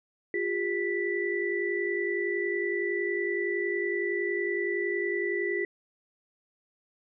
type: tone cluster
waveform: sine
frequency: 353.5 / 404.3 / 1971 Hz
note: F4 / G#4 / B6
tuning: +21 / -46 / -4 cents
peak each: -31 dBFS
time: 0.34-5.65 s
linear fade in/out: 2 ms
effects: none